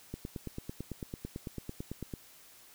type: click train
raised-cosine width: 3 ms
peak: -25 dBFS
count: 19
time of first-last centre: 0.14-2.138 s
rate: 9.01 Hz
effects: white hiss -57 dBFS RMS until 2.74 s